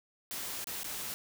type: noise with dropouts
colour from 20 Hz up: white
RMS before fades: -39 dBFS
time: 0.31-1.14 s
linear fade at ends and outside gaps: 0 ms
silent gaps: 0.643-0.671 / 0.833-0.844 s
effects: none